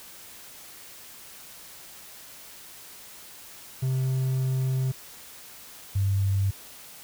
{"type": "tone pair in turn", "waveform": ["triangle", "sine"], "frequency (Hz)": [130.81, 98], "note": ["C3", "G2"], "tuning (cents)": [0, 0], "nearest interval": "perfect fourth", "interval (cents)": 500, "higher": "first", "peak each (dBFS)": -21, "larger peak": "neither", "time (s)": [[3.82, 4.92], [5.95, 6.51]], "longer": "first", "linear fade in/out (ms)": 10, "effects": ["white hiss -46 dBFS RMS until 7.03 s"]}